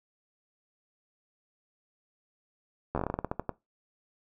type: slowing click train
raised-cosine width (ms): 1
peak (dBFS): -16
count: 14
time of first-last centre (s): 2.95-3.493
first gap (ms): 12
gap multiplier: 1.19
effects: noise-tail reverb RT60 0.2 s tail -20 dB re dry